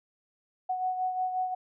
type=beating tone pair; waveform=sine; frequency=740 / 745.6 Hz; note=F#5 / F#5; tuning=0 / +13 cents; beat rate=5.6 Hz; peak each=-28 / -37 dBFS; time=0.69-1.55 s; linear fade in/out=10 ms; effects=none